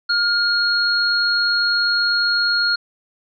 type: tone pair together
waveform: sine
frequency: 1418 / 4295 Hz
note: F6 / C8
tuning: +26 / +44 cents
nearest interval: octave + perfect fifth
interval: 1918 cents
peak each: -18 dBFS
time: 0.09-2.76 s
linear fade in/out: 10 ms
effects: none